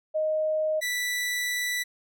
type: tone pair in turn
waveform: sine / sawtooth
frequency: 622.3 / 1971.2 Hz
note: D#5 / B6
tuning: 0 / -4 cents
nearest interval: octave + minor sixth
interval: 1996 cents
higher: second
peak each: -23 dBFS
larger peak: neither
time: 0.14-0.81 / 0.81-1.84 s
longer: second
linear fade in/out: 20 ms
effects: none